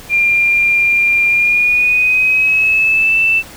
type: tone with pitch glide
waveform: sine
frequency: 2394 to 2656 Hz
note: D7 to E7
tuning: +33 to +12 cents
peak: -9 dBFS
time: 0.09-3.43 s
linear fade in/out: 50 ms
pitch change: +179 cents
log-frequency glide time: 1.28-3.19 s
effects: pink hiss -35 dBFS RMS until 3.56 s